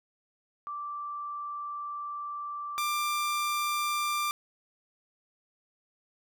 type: tone pair in turn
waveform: sine / sawtooth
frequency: 1170 / 1186.3 Hz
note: D6 / D6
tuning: -7 / +17 cents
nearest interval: unison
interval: 24 cents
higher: second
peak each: -34 / -24 dBFS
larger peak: second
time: 0.67-2.78 / 2.78-4.31 s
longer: first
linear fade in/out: 0 ms
effects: none